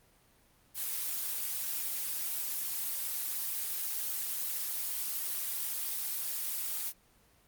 blue noise, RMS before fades -35 dBFS, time 0.74-6.93 s, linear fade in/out 50 ms, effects pink hiss -65 dBFS RMS until 7.47 s + Opus 24 kbps

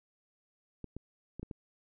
clicks, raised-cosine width 3 ms, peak -28 dBFS, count 5, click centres 0.843 / 0.966 / 1.396 / 1.43 / 1.512 s, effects none

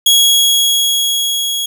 sawtooth tone with level ramp, 3322 Hz, G#7, in tune, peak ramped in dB -3 to -13 dBFS, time 0.06-1.66 s, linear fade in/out 5 ms, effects none

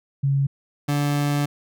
sine / 30% pulse tone pair in turn, 138.4 / 144.79 Hz, C#3 / D3, -2 / -24 cents, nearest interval minor second, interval 78 cents, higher second, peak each -17 dBFS, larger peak neither, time 0.23-0.47 / 0.88-1.46 s, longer second, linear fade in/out 10 ms, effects none

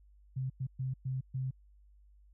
sine tone bursts at uneven times, 130.81 Hz, C3, in tune, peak -32 dBFS, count 5, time 0.36-0.5 / 0.6-0.67 / 0.79-0.94 / 1.05-1.21 / 1.34-1.51 s, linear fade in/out 10 ms, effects added 50 Hz sine -58 dBFS peak until 2.33 s

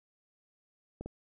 clicks, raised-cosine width 2 ms, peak -27 dBFS, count 2, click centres 1.01 / 1.06 s, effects none

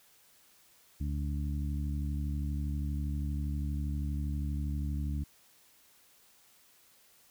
harmonic tone, 72.5 Hz, D2, 22 cents flat, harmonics 1 / 2 / 3 / 4, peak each -32 / -38 / -42 / -44 dBFS, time 1-5.24 s, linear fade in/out 10 ms, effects white hiss -63 dBFS RMS until 7.3 s

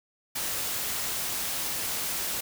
white noise, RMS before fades -31 dBFS, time 0.35-2.41 s, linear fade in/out 10 ms, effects none

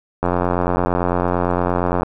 click train, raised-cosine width 1 ms, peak -4 dBFS, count 161, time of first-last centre 0.23-2.032 s, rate 88.8 Hz, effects none

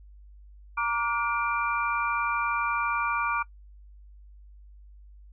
sine tone cluster, 933 / 1165 / 1428 / 2369 Hz, A#5 / D6 / F6 / D7, +1 / -14 / +38 / +14 cents, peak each -31 / -28 / -30 / -32 dBFS, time 0.77-3.43 s, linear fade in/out 10 ms, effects noise-tail reverb RT60 0.1 s tail -23 dB re dry + added 50 Hz sine -47 dBFS peak until 5.32 s

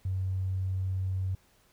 triangle tone, 94.1 Hz, F#2, 30 cents sharp, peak -24 dBFS, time 0.05-1.35 s, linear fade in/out 5 ms, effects tanh soft clip ceiling -26 dBFS + pink hiss -65 dBFS RMS until 1.72 s

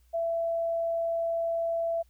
sine tone, 668 Hz, E5, 23 cents sharp, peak -26 dBFS, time 0.13-2.03 s, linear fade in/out 20 ms, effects added 60 Hz sine -59 dBFS peak until 2.09 s + white hiss -71 dBFS RMS until 2.09 s

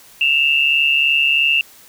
sine tone pair together, 2651 / 2794 Hz, E7 / F7, +9 / 0 cents, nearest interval minor second, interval 91 cents, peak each -15 dBFS, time 0.21-1.61 s, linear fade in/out 2 ms, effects white hiss -45 dBFS RMS until 1.88 s

